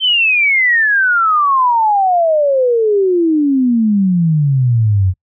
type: exponential sweep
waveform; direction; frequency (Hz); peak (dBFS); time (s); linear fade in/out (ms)
sine; down; 3136 to 89.6; -9; 0-5.14; 50
effects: noise-tail reverb RT60 0.1 s tail -25 dB re dry